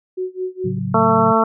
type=tone with tremolo; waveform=sine; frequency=370 Hz; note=F#4; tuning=in tune; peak=-19 dBFS; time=0.17-0.79 s; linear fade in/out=10 ms; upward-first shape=sine; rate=4.7 Hz; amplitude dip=95%
type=chord; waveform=sine; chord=F# minor; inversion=first; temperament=equal; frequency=110 / 138.59 / 185 Hz; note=A2 / C#3 / F#3; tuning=0 / 0 / 0 cents; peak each=-26 / -25 / -23 dBFS; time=0.64-1.33 s; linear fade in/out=10 ms
type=harmonic tone; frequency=223.5 Hz; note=A3; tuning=27 cents sharp; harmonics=1 / 2 / 3 / 4 / 5 / 6; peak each=-19 / -19 / -19 / -19 / -19 / -19 dBFS; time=0.94-1.44 s; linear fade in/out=5 ms
effects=none